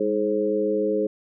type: tone cluster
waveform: sine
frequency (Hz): 204.4 / 317.4 / 424.4 / 532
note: G#3 / D#4 / G#4 / C5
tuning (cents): -27 / +35 / +38 / +29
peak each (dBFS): -30 / -27 / -23 / -26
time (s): 0-1.07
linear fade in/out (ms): 5
effects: none